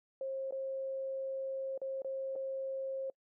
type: tone with dropouts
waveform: sine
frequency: 535 Hz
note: C5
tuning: 38 cents sharp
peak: -35 dBFS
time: 0.21-3.1 s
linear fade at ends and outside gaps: 2 ms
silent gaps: 0.509-0.523 / 1.777-1.816 / 2.02-2.046 / 2.355-2.36 s
effects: noise-tail reverb RT60 0.1 s tail -26 dB re dry